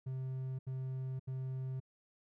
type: tone bursts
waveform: triangle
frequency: 130.81 Hz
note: C3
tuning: in tune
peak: -35 dBFS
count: 3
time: 0.06-1.802 s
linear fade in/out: 10 ms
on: 530 ms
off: 76 ms
effects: none